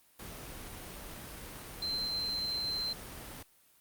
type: tone in noise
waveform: sine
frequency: 4108 Hz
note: C8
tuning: 33 cents flat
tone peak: -32 dBFS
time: 1.82-2.93 s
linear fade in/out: 5 ms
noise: pink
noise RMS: -45 dBFS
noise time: 0.19-3.43 s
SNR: +10 dB
effects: white hiss -65 dBFS RMS until 3.8 s + Opus 32 kbps